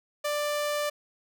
sawtooth tone, 590 Hz, D5, 8 cents sharp, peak -23 dBFS, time 0.24-0.9 s, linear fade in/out 10 ms, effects none

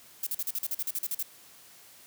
violet noise bursts, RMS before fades -31 dBFS, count 13, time 0.23-1.227 s, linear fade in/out 2 ms, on 37 ms, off 43 ms, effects white hiss -54 dBFS RMS until 2.06 s + high-pass 60 Hz 12 dB/octave

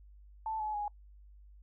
sine tone with pitch steps, 880 / 854.5 / 829.7 Hz, A5 / G#5 / G#5, 0 / +49 / -2 cents, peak -33 dBFS, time 0.46-0.88 s, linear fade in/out 2 ms, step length 140 ms, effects noise-tail reverb RT60 0.1 s tail -25 dB re dry + added 50 Hz sine -53 dBFS peak until 1.62 s

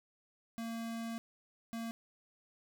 square tone bursts at uneven times, 228.8 Hz, A#3, 32 cents flat, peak -39 dBFS, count 2, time 0.58-1.18 / 1.73-1.91 s, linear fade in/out 0 ms, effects none

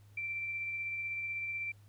sine tone with tremolo, 2347 Hz, D7, 2 cents flat, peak -34 dBFS, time 0.17-1.72 s, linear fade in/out 5 ms, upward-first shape sine, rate 16 Hz, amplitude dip 25%, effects added 102 Hz sine -56 dBFS peak until 1.88 s + pink hiss -69 dBFS RMS until 1.88 s

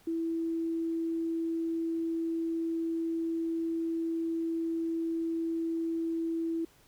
sine tone, 329.6 Hz, E4, in tune, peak -29 dBFS, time 0.07-6.65 s, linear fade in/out 5 ms, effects pink hiss -62 dBFS RMS until 6.87 s

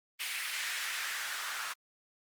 blue noise with band-pass filter sweep, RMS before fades -37 dBFS, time 0.19-1.74 s, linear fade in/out 20 ms, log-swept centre 2200 to 1300 Hz, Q 2, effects Opus 32 kbps

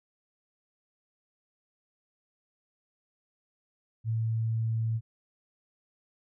sine tone, 112.6 Hz, A2, 40 cents sharp, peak -26 dBFS, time 4.04-5.01 s, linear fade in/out 50 ms, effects none

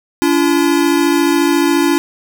square tone pair together, 286.4 / 340.6 Hz, D4 / F4, -43 / -43 cents, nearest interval minor third, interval 300 cents, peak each -14 dBFS, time 0.22-1.98 s, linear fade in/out 0 ms, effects none

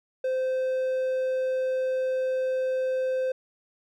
triangle tone, 518 Hz, C5, 17 cents flat, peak -22 dBFS, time 0.24-3.32 s, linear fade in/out 5 ms, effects none

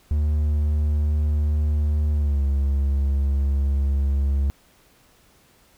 triangle tone with pitch glide, 74.8 to 69.39 Hz, D2 to C#2, +32 to +2 cents, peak -16 dBFS, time 0.11-4.5 s, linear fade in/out 0 ms, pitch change -130 cents, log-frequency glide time 2.13-2.43 s, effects pink hiss -57 dBFS RMS until 5.77 s

